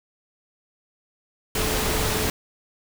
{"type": "tone in noise", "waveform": "sine", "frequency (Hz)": 434.1, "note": "A4", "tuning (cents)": -23, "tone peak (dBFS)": -31, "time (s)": [1.55, 2.3], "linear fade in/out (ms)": 2, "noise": "pink", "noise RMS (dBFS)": -24, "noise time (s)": [1.55, 2.3], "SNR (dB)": -10, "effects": []}